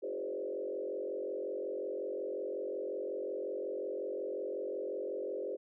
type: tone with frequency modulation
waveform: sine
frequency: 459 Hz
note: A#4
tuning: 27 cents flat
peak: -35 dBFS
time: 0.02-5.57 s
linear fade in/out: 20 ms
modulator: 45.5 Hz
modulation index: 2.3
effects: none